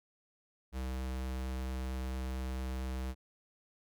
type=tone; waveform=square; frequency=64.6 Hz; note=C2; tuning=21 cents flat; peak=-36 dBFS; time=0.72-3.15 s; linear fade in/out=50 ms; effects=none